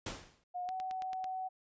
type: noise with exponential decay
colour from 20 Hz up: pink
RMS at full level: -37 dBFS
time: 0.06-0.44 s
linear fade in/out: 5 ms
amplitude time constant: 82 ms
type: tone with pitch glide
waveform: sine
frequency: 719 to 750.8 Hz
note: F#5 to F#5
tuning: -50 to +25 cents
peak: -36 dBFS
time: 0.54-1.49 s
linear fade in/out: 20 ms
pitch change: +75 cents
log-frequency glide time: 0.66-0.71 s
type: click train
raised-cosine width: 0.2 ms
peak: -30 dBFS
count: 6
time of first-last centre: 0.69-1.242 s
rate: 9.05 Hz
effects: resampled to 16000 Hz